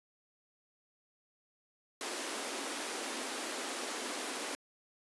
pink high-pass noise, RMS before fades -39 dBFS, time 2.01-4.55 s, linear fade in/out 0 ms, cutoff 250 Hz, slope 48 dB/octave, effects resampled to 24000 Hz

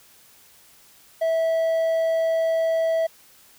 triangle tone, 653 Hz, E5, 17 cents flat, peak -17 dBFS, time 1.21-3.07 s, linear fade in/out 10 ms, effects white hiss -53 dBFS RMS until 3.58 s

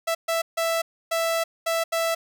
sawtooth tone bursts at uneven times, 661 Hz, E5, 5 cents sharp, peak -18 dBFS, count 6, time 0.07-0.15 / 0.28-0.42 / 0.57-0.82 / 1.11-1.44 / 1.66-1.84 / 1.92-2.15 s, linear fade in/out 10 ms, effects none

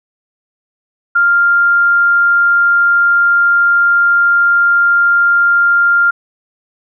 sine tone, 1396.9 Hz, F6, in tune, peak -7 dBFS, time 1.15-6.11 s, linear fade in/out 10 ms, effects none

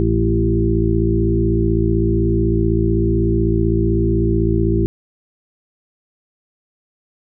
harmonic tone with a mistuned harmonic, 55.9 Hz, A1, 28 cents sharp, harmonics 1 / 2 / 3 / 4 / 6 / 7, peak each -19 / -19 / -24 / -23 / -19 / -22 dBFS, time 0-4.86 s, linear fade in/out 0 ms, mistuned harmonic 2, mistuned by +17 cents, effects none

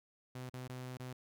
sawtooth tone with dropouts, 127.1 Hz, C3, 50 cents flat, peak -39 dBFS, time 0.35-1.13 s, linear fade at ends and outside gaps 5 ms, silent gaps 0.496-0.537 / 0.678-0.695 / 0.972-0.997 s, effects none

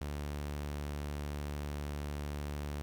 sawtooth tone, 73 Hz, D2, 10 cents flat, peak -33 dBFS, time 0.01-2.82 s, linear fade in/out 0 ms, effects 11-bit

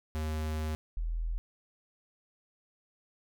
square / sine tone pair in turn, 77.78 / 41.2 Hz, D#2 / E1, 0 / 0 cents, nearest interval major seventh, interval 1100 cents, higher first, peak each -32 / -30 dBFS, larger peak second, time 0.15-0.75 / 0.97-1.38 s, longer first, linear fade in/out 0 ms, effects none

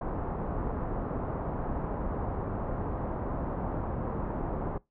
pink low-pass noise, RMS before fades -33 dBFS, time 0.01-4.78 s, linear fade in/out 5 ms, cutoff 1100 Hz, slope 24 dB/octave, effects noise-tail reverb RT60 0.2 s tail -22 dB re dry

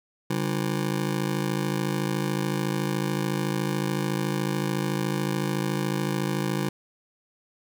25% pulse ring-modulated tone, 164.81 Hz, E3, in tune, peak -18 dBFS, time 0.3-6.69 s, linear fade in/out 5 ms, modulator 26.9 Hz, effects none

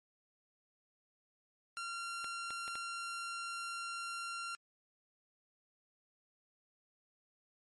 sawtooth tone, 1378 Hz, F6, 24 cents flat, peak -36 dBFS, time 1.77-4.55 s, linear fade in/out 0 ms
clicks, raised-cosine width 0.3 ms, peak -31 dBFS, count 4, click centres 2.244 / 2.506 / 2.679 / 2.755 s
effects MP3 48 kbps

